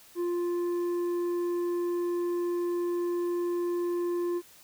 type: tone with tanh clipping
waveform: sine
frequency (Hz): 349.2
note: F4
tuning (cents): 0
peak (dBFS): -28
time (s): 0.15-4.42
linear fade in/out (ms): 50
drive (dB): 6
effects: white hiss -55 dBFS RMS until 4.63 s